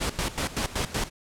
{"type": "noise with tremolo", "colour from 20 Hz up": "pink", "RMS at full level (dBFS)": -27, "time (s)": [0, 1.1], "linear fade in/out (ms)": 20, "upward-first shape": "square", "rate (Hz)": 5.3, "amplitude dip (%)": 80, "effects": ["low-pass 10000 Hz 12 dB/octave"]}